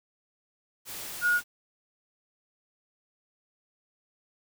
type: tone in noise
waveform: sine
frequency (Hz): 1441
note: F#6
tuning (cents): -46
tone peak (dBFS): -21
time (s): 1.21-1.41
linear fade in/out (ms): 50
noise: white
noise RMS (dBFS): -39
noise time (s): 0.85-1.44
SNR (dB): +15
effects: none